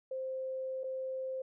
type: tone with dropouts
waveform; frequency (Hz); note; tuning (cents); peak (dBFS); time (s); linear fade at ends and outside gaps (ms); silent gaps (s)
sine; 523.3; C5; 0; -35; 0.11-1.42; 5; 0.835-0.84
effects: none